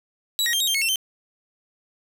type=tone with pitch steps; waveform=sawtooth; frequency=3907 / 1888 / 3183 / 3779 / 3170 / 2189 / 2704 / 3104 Hz; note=B7 / A#6 / G7 / A#7 / G7 / C#7 / E7 / G7; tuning=-19 / +22 / +26 / +23 / +19 / -22 / +43 / -18 cents; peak=-17 dBFS; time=0.39-0.958 s; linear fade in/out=0 ms; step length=71 ms; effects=none